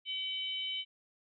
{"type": "harmonic tone", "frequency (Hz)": 761, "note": "F#5", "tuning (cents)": 48, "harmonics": [3, 4, 5], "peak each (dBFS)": [-43, -35, -45], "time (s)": [0.05, 0.85], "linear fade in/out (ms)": 50, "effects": []}